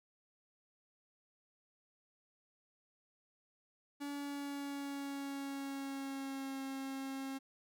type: tone with pitch glide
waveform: 45% pulse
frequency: 285.3 to 269.4 Hz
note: C#4 to C#4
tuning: +50 to -49 cents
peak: -40 dBFS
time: 4-7.39 s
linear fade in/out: 20 ms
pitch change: -99 cents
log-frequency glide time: 4.12-6.62 s
effects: none